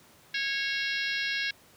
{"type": "harmonic tone with a mistuned harmonic", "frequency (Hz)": 549, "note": "C#5", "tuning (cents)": -17, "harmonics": [3, 4, 5, 6, 7, 8, 9, 10], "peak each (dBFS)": [-32, -34, -36, -38, -39, -40, -41, -42], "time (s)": [0.34, 1.51], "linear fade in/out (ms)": 5, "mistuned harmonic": 8, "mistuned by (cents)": -66, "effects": ["pink hiss -57 dBFS RMS until 1.76 s", "high-pass 100 Hz 12 dB/octave"]}